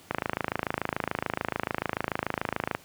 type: click train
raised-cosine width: 0.5 ms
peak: -11 dBFS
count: 72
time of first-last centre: 0.11-2.749 s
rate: 26.9 Hz
effects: pink hiss -53 dBFS RMS until 2.84 s + high-pass 80 Hz 12 dB/octave